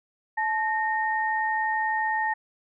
sine tone pair together, 868 / 1843.5 Hz, A5 / A#6, -24 / -20 cents, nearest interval octave + minor second, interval 1304 cents, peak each -25 / -27 dBFS, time 0.37-2.34 s, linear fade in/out 10 ms, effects none

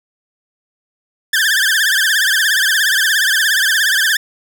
sawtooth tone with vibrato, 1661.2 Hz, G#6, in tune, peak -8 dBFS, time 1.33-4.17 s, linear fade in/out 5 ms, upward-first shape triangle, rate 17 Hz, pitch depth 180 cents each way, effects none

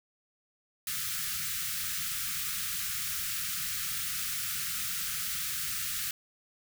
white band-stop noise, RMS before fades -34 dBFS, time 0.87-6.11 s, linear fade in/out 2 ms, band 200 to 1200 Hz, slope 96 dB/octave, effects none

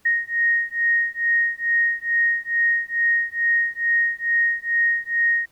sine beating tone pair, 1864.7 / 1867 Hz, A#6 / A#6, 0 / +2 cents, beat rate 2.3 Hz, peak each -21 dBFS, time 0.05-5.46 s, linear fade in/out 10 ms, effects pink hiss -60 dBFS RMS until 5.51 s

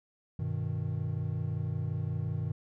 triangle chord, G augmented, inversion none, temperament equal, 98 / 123.47 / 155.56 Hz, G2 / B2 / D#3, 0 / 0 / 0 cents, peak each -33 dBFS, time 0.39-2.52 s, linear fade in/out 5 ms, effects none

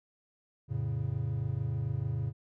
triangle chord, F augmented, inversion none, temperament equal with one note detuned, 87.31 / 111.79 / 138.59 Hz, F2 / A2 / C#3, 0 / +28 / 0 cents, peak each -37 / -31 / -32 dBFS, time 0.68-2.33 s, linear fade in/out 50 ms, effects none

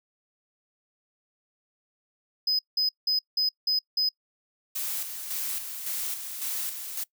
triangle tone bursts, 5030 Hz, D#8, 18 cents sharp, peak -21 dBFS, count 6, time 2.47-4.09 s, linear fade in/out 5 ms, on 120 ms, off 180 ms
blue noise with tremolo, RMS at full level -31 dBFS, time 4.75-7.04 s, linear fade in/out 10 ms, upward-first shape square, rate 1.8 Hz, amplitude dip 50%
effects noise-tail reverb RT60 0.1 s tail -22 dB re dry

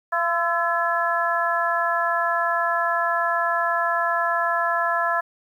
harmonic tone with a mistuned harmonic, 341 Hz, F4, 41 cents flat, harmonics 2 / 3 / 4 / 5, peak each -25 / -25 / -25 / -25 dBFS, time 0.12-5.21 s, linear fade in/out 10 ms, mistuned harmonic 4, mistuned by -42 cents, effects 9-bit

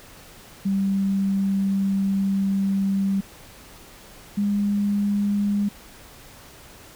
sine tone pair in turn, 195.5 / 203.5 Hz, G3 / G#3, -4 / -35 cents, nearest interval minor second, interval 69 cents, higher second, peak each -19 dBFS, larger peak neither, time 0.65-3.21 / 4.37-5.69 s, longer first, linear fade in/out 10 ms, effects pink hiss -46 dBFS RMS until 6.95 s

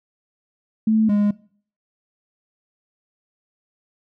sine / triangle tone pair in turn, 219 / 206.1 Hz, A3 / G#3, -8 / -13 cents, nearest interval minor second, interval 105 cents, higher first, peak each -14 / -13 dBFS, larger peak second, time 0.87-1.09 / 1.09-1.31 s, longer neither, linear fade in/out 5 ms, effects noise-tail reverb RT60 0.5 s tail -21 dB re dry

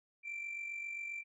sine tone with amplitude modulation, 2350 Hz, D7, 1 cent sharp, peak -35 dBFS, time 0.23-1.24 s, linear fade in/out 50 ms, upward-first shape sine, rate 47.5 Hz, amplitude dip 60%, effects tanh soft clip ceiling -36 dBFS

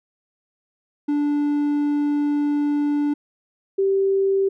triangle / sine tone pair in turn, 291.9 / 389.6 Hz, D4 / G4, -10 / -11 cents, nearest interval perfect fourth, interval 499 cents, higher second, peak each -16 dBFS, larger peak neither, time 1.08-3.14 / 3.78-4.49 s, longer first, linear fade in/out 10 ms, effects none

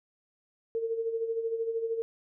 sine tone with tremolo, 455 Hz, A#4, 42 cents flat, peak -26 dBFS, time 0.75-2.02 s, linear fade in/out 0 ms, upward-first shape sine, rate 13 Hz, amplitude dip 60%, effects none

